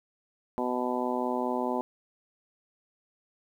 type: harmonic tone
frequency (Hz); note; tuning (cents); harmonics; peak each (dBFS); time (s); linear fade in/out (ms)
124.7; B2; +17; 2 / 3 / 4 / 5 / 6 / 7 / 8; -32 / -34 / -36 / -35 / -38 / -34 / -37; 0.58-1.81; 0
effects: 10-bit